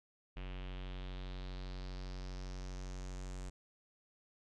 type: tone with low-pass filter sweep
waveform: square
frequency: 46.25 Hz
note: F#1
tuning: in tune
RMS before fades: -44 dBFS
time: 0.36-3.5 s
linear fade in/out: 10 ms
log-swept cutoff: 2800 to 7700 Hz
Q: 3.3
effects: none